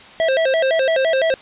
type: tone with vibrato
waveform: square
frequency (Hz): 587.3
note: D5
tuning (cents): 0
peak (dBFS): -15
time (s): 0.2-1.34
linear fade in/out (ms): 0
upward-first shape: square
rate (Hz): 5.9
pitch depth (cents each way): 180
effects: white hiss -41 dBFS RMS until 1.41 s + resampled to 8000 Hz